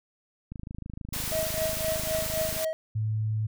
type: click train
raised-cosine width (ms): 5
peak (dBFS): -25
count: 55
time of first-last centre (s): 0.52-2.565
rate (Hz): 26.4
type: noise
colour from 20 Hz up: white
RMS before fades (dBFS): -33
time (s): 1.13-2.65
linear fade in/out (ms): 5
type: tone with tremolo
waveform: triangle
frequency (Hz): 637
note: D#5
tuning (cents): +41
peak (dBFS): -23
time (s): 1.32-2.73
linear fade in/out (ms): 0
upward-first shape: triangle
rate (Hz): 3.9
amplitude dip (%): 90
type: tone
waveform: sine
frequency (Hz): 108.6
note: A2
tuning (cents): -22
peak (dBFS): -25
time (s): 2.95-3.47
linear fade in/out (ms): 10
effects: none